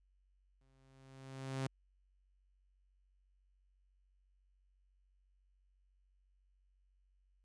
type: tone with exponential growth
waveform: sawtooth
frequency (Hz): 133.4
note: C3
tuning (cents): +34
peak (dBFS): -31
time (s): 0.61-1.67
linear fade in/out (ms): 2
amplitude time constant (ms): 230
effects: added 47 Hz sine -70 dBFS peak until 7.44 s + resampled to 22050 Hz